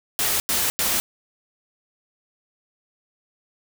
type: noise bursts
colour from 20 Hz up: white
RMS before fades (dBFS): -22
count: 3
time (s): 0.19-1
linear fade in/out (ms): 0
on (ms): 210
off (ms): 90
effects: none